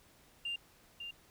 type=tone with echo; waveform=sine; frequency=2794 Hz; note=F7; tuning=in tune; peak=-34 dBFS; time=0.45-0.56 s; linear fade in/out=5 ms; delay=550 ms; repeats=1; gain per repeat=-7 dB; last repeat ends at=1.11 s; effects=tanh soft clip ceiling -32 dBFS + pink hiss -64 dBFS RMS until 1.3 s